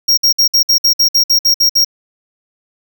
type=tone bursts; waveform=square; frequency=5588 Hz; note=F8; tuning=in tune; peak=-8 dBFS; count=12; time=0.08-1.847 s; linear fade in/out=10 ms; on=95 ms; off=57 ms; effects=8-bit